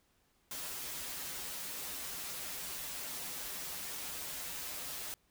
white noise with comb filter, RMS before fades -42 dBFS, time 0.51-5.14 s, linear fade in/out 0 ms, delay 9 ms, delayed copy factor -0.85, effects pink hiss -73 dBFS RMS until 5.3 s

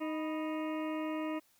harmonic tone with a mistuned harmonic, 311.1 Hz, D#4, in tune, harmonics 1 / 2 / 3 / 4 / 6 / 7 / 8 / 9, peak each -35 / -41 / -45 / -47 / -51 / -52 / -53 / -54 dBFS, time 0-1.4 s, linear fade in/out 20 ms, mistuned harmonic 3, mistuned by +87 cents, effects white hiss -69 dBFS RMS until 1.59 s

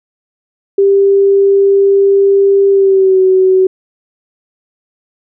sine tone with pitch glide, 395.3 to 375.7 Hz, G4 to F#4, +15 to +26 cents, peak -5 dBFS, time 0.78-3.67 s, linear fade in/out 5 ms, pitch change -89 cents, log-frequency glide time 2.7-3.2 s, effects none

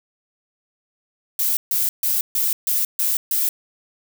violet noise bursts, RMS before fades -20 dBFS, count 7, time 1.39-3.49 s, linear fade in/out 2 ms, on 180 ms, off 140 ms, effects none

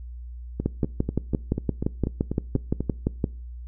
two click trains, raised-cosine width 3 ms, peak -13 / -9 dBFS, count 10 / 16, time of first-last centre 0.6-2.806 / 0.66-3.242 s, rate 4.08 / 5.81 Hz, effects noise-tail reverb RT60 0.4 s tail -23 dB re dry + added 60 Hz sine -35 dBFS peak until 3.67 s

